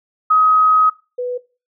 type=tone pair in turn; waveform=sine; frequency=1264 / 494.4 Hz; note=D#6 / B4; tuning=+27 / +2 cents; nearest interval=octave + major third; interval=1625 cents; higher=first; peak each=-9 / -19 dBFS; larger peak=first; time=0.3-0.9 / 1.18-1.38 s; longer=first; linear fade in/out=10 ms; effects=noise-tail reverb RT60 0.3 s tail -19 dB re dry